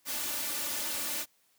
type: noise with comb filter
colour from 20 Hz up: white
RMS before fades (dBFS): -34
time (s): 0.05-1.26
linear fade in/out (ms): 50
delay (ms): 3.4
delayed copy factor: +0.8
effects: white hiss -69 dBFS RMS until 1.58 s + high-pass 100 Hz 12 dB/octave